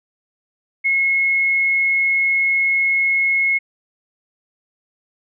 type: tone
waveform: sine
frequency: 2172 Hz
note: C#7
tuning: 36 cents flat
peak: -14 dBFS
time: 0.84-3.59 s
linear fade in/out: 20 ms
effects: none